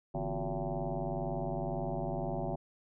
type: tone with frequency modulation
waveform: sine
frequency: 264.9 Hz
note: C4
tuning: 22 cents sharp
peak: -32 dBFS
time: 0.14-2.56 s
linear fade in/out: 10 ms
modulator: 102 Hz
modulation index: 5.2
effects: none